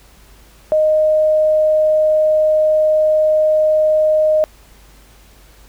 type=tone; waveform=sine; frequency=619 Hz; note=D#5; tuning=9 cents flat; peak=-10 dBFS; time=0.72-4.44 s; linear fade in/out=0 ms; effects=added 50 Hz sine -45 dBFS peak until 5.68 s + pink hiss -48 dBFS RMS until 5.68 s